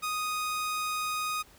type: tone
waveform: sawtooth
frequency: 1244.5 Hz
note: D#6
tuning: in tune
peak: -26 dBFS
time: 0.02-1.43 s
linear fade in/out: 20 ms
effects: pink hiss -57 dBFS RMS until 1.58 s